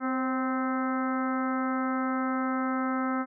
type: harmonic tone with a mistuned harmonic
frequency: 259.4 Hz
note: C4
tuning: 15 cents flat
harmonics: 1 / 2 / 3 / 4 / 5 / 6 / 7 / 8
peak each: -28 / -37 / -37 / -38 / -33 / -40 / -46 / -45 dBFS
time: 0-3.26 s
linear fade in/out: 50 ms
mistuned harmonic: 2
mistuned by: +39 cents
effects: none